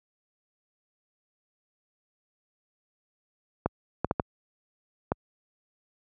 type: clicks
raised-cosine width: 1 ms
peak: -10 dBFS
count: 5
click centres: 3.66 / 4.046 / 4.111 / 4.198 / 5.119 s
effects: high-pass 60 Hz 12 dB/octave